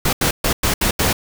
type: noise bursts at uneven times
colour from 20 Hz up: pink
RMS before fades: -17 dBFS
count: 6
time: 0.05-0.13 / 0.21-0.31 / 0.44-0.53 / 0.63-0.74 / 0.81-0.91 / 0.99-1.13 s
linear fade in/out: 5 ms
effects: none